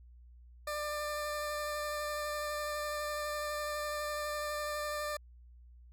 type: tone with vibrato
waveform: 20% pulse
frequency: 596 Hz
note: D5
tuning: 25 cents sharp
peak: -30 dBFS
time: 0.67-5.17 s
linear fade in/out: 5 ms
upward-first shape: sine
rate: 12 Hz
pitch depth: 10 cents each way
effects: added 60 Hz sine -53 dBFS peak until 5.92 s